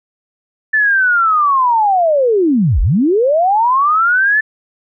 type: linear two-way sweep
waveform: sine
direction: down then up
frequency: 1766 to 35.76 to 1766 Hz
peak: -9 dBFS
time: 0.73-4.41 s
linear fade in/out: 10 ms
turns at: 2.81 s
effects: none